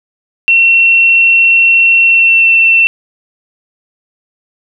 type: tone with pitch glide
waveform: sine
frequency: 2717 to 2692 Hz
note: F7 to E7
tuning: -48 to +36 cents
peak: -4 dBFS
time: 0.48-2.87 s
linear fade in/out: 0 ms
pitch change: -16 cents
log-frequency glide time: 2.04-2.49 s
effects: none